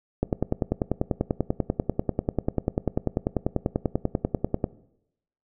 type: click train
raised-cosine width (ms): 2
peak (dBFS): -9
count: 46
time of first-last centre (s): 0.23-4.642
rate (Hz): 10.2
effects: noise-tail reverb RT60 0.8 s tail -19 dB re dry